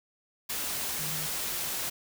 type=tone in noise; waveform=sine; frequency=154.7 Hz; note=D#3; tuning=10 cents flat; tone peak=-40 dBFS; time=0.99-1.27 s; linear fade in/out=10 ms; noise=white; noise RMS=-33 dBFS; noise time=0.49-1.9 s; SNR=-10 dB; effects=none